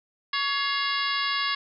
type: harmonic tone with a mistuned harmonic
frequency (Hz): 561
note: C#5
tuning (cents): +21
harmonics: 2 / 3 / 4 / 5 / 6 / 7 / 8 / 9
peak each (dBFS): -29 / -31 / -32 / -33 / -34 / -34 / -35 / -36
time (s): 0.33-1.55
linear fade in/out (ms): 5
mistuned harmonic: 4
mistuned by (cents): -93
effects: none

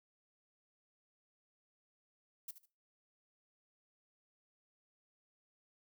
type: noise with echo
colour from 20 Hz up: violet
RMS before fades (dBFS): -44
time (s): 2.48-2.51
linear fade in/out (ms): 5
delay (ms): 74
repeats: 2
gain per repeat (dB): -12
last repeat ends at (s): 2.658
effects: noise-tail reverb RT60 0.3 s tail -17 dB re dry

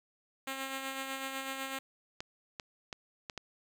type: tone with tremolo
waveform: 5% pulse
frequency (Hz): 268.2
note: C4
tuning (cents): +43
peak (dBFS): -24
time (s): 0.47-1.79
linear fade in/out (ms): 5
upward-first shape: sine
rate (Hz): 8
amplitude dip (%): 40
type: clicks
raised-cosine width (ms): 0.2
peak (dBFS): -22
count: 5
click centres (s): 2.205 / 2.598 / 2.928 / 3.298 / 3.377
effects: none

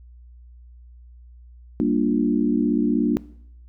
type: chord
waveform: sine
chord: G minor seventh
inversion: none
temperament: equal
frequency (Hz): 196 / 233.1 / 293.7 / 349.2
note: G3 / Bb3 / D4 / F4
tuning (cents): 0 / 0 / 0 / 0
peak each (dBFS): -27 / -21 / -21 / -27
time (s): 1.8-3.17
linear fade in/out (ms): 0
effects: noise-tail reverb RT60 0.7 s tail -20 dB re dry + added 60 Hz sine -43 dBFS peak until 3.68 s

